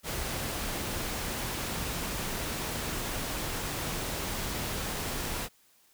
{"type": "noise", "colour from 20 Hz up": "pink", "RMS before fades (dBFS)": -34, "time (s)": [0.03, 5.49], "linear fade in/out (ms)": 50, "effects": ["white hiss -64 dBFS RMS until 5.93 s"]}